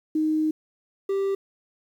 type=tone pair in turn; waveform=sine / triangle; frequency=311.1 / 392 Hz; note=D#4 / G4; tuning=0 / 0 cents; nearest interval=major third; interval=400 cents; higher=second; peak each=-20 dBFS; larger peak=neither; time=0.15-0.51 / 1.09-1.35 s; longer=first; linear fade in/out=5 ms; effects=9-bit